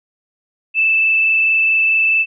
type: tone with frequency modulation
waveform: sine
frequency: 2637 Hz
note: E7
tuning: in tune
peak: -11 dBFS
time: 0.74-2.26 s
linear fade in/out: 50 ms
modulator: 24.6 Hz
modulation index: 0.85
effects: none